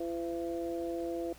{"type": "harmonic tone", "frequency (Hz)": 169.2, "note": "E3", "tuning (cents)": 45, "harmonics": [2, 3, 4], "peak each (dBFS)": [-35, -39, -41], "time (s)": [0, 1.33], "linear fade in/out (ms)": 5, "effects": ["added 60 Hz sine -57 dBFS peak until 1.38 s", "pink hiss -56 dBFS RMS until 1.38 s"]}